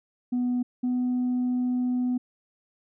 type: tone pair in turn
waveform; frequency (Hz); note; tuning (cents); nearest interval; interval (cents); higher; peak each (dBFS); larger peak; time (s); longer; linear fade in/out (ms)
sine; 246.9 / 249.2; B3 / B3; 0 / +16; unison; 16; second; -21; neither; 0.32-0.63 / 0.83-2.18; second; 10
effects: tanh soft clip ceiling -21 dBFS